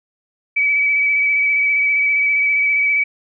sine tone with vibrato, 2287 Hz, D7, 47 cents flat, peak -13 dBFS, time 0.56-3.04 s, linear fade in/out 10 ms, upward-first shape square, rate 15 Hz, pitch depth 16 cents each way, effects none

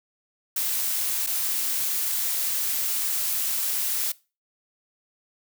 blue noise with dropouts, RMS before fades -26 dBFS, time 0.56-4.12 s, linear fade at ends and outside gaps 5 ms, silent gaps 1.265-1.271 s, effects noise-tail reverb RT60 0.3 s tail -21 dB re dry

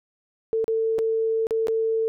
sine tone with dropouts, 447.2 Hz, A4, 28 cents sharp, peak -20 dBFS, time 0.53-2.08 s, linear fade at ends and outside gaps 0 ms, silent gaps 0.643-0.68 / 0.984-0.989 / 1.469-1.508 / 1.671-1.683 s, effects none

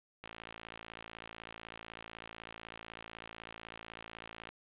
click train, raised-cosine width 0.3 ms, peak -29 dBFS, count 239, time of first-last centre 0.24-4.49 s, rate 56 Hz, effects resampled to 8000 Hz + 10-bit

